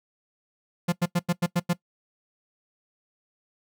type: tone bursts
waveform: 45% pulse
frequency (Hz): 174.61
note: F3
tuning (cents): 0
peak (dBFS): -20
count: 7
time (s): 0.88-1.734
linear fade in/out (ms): 10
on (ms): 44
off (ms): 91
effects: noise-tail reverb RT60 0.1 s tail -20 dB re dry